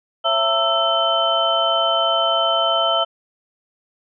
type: tone cluster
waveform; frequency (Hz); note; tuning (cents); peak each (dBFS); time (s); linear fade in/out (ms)
sine; 546 / 669 / 911 / 1322 / 3070; C#5 / E5 / A#5 / E6 / G7; -26 / +25 / -40 / +5 / -37; -27 / -20 / -26 / -21 / -20; 0.24-3.05; 20
effects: none